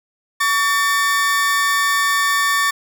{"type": "tone pair together", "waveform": "40% pulse", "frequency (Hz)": [1134.7, 1795], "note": ["C#6", "A6"], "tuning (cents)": [40, 34], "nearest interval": "minor sixth", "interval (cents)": 794, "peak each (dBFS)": -17, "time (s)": [0.4, 2.71], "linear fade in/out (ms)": 10, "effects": []}